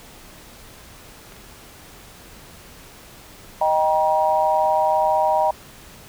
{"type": "clicks", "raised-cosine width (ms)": 0.3, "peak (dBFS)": -29, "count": 2, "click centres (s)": [1.322, 1.366]}
{"type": "chord", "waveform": "sine", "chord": "Eb major", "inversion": "none", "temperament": "equal with one note detuned", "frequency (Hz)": [622.3, 784, 951.9], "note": ["Eb5", "G5", "Bb5"], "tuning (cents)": [0, 0, 36], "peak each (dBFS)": -20, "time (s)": [3.61, 5.51], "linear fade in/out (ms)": 5}
{"effects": ["pink hiss -44 dBFS RMS until 6.08 s"]}